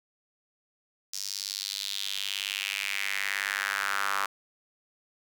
sawtooth tone with high-pass filter sweep, 99 Hz, G2, 18 cents sharp, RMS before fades -32 dBFS, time 1.13-4.26 s, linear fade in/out 5 ms, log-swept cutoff 5500 to 1200 Hz, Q 3.4, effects none

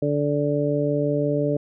harmonic tone, 145.7 Hz, D3, 13 cents flat, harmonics 1 / 2 / 3 / 4, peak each -25 / -25 / -25 / -25 dBFS, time 0.02-1.57 s, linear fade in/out 5 ms, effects none

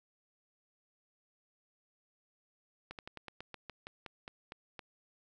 slowing click train, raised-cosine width 0.3 ms, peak -28 dBFS, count 13, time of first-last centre 2.91-4.792 s, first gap 78 ms, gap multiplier 1.12, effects none

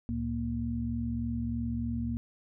sine tone cluster, 69.2 / 112.5 / 234.7 Hz, C#2 / A2 / A#3, -2 / +39 / +12 cents, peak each -36 / -36 / -32 dBFS, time 0.09-2.17 s, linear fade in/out 0 ms, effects none

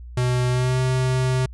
square tone with pitch glide, 124.7 to 128.87 Hz, B2 to C3, +17 to -26 cents, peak -19 dBFS, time 0.17-1.46 s, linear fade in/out 5 ms, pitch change +57 cents, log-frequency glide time 0.5-0.79 s, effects added 60 Hz sine -35 dBFS peak until 1.53 s + resampled to 24000 Hz

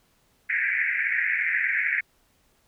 white band-pass noise, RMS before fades -25 dBFS, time 0.49-2.01 s, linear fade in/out 10 ms, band 1600 to 2300 Hz, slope 96 dB/octave, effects pink hiss -65 dBFS RMS until 2.67 s

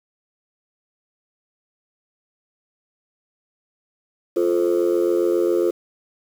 sine chord, F major, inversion none, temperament just, 349.2 / 436.5 / 523.8 Hz, F4 / A4 / C5, 0 / -14 / +2 cents, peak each -17 / -20 / -22 dBFS, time 4.36-5.71 s, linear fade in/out 10 ms, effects tanh soft clip ceiling -11 dBFS + 7-bit

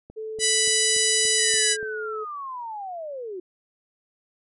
click train, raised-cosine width 2 ms, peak -29 dBFS, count 7, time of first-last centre 0.1-1.829 s, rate 3.47 Hz
sine tone with pitch glide, 437.5 to 432.5 Hz, A4 to A4, -10 to -30 cents, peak -30 dBFS, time 0.16-2.25 s, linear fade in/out 20 ms, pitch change -20 cents, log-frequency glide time 1.29-1.7 s
harmonic tone, 987.8 Hz, B5, in tune, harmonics 2 / 3 / 4 / 5 / 6 / 7 / 8 / 9 / 10, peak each -28 / -28 / -28 / -28 / -28 / -28 / -28 / -28 / -28 dBFS, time 0.39-1.77 s, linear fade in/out 50 ms
sine linear sweep, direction down, 1913 to 349.2 Hz, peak -31 dBFS, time 1.38-3.4 s, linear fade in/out 5 ms
effects none

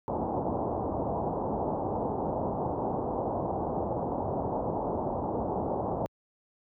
white low-pass noise, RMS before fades -31 dBFS, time 0.08-6.06 s, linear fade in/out 0 ms, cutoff 910 Hz, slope 48 dB/octave, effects high-pass 60 Hz 12 dB/octave

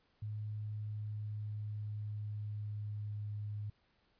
sine tone with pitch glide, 106.2 to 104.38 Hz, G#2 to G#2, +39 to +9 cents, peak -38 dBFS, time 0.22-3.7 s, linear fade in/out 5 ms, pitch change -30 cents, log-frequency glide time 0.47-3.35 s, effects pink hiss -74 dBFS RMS until 4.19 s + resampled to 11025 Hz

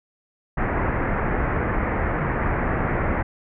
pink low-pass noise, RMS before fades -23 dBFS, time 0.57-3.23 s, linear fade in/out 10 ms, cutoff 2100 Hz, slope 48 dB/octave, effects none

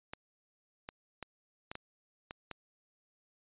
clicks, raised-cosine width 0.3 ms, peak -25 dBFS, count 7, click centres 0.135 / 0.889 / 1.227 / 1.715 / 1.754 / 2.309 / 2.513 s, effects resampled to 8000 Hz

